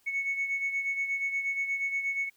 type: beating tone pair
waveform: sine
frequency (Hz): 2210 / 2218.4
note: C#7 / C#7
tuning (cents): -6 / +1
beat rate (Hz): 8.4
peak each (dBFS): -28 / -35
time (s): 0.06-2.3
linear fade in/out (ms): 20
effects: tanh soft clip ceiling -23 dBFS + white hiss -67 dBFS RMS until 2.36 s